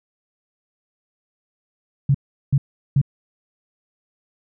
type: tone bursts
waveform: sine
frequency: 138.59 Hz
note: C#3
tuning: in tune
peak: -12 dBFS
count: 3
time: 2.09-3.015 s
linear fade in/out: 5 ms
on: 55 ms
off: 380 ms
effects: none